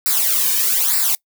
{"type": "noise with flanger", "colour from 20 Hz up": "blue", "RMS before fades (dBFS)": -17, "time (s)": [0.06, 1.15], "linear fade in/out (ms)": 0, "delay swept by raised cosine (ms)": [0.31, 1.51], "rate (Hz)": 1.1, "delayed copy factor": -0.95, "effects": ["noise-tail reverb RT60 0.1 s tail -24 dB re dry"]}